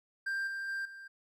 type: tone with level steps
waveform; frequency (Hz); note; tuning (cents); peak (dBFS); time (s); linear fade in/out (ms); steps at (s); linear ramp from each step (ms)
triangle; 1584; G6; +18; -30 / -34 / -32 / -44; 0.26-1.08; 10; 0.47 / 0.68 / 0.85; 5
effects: none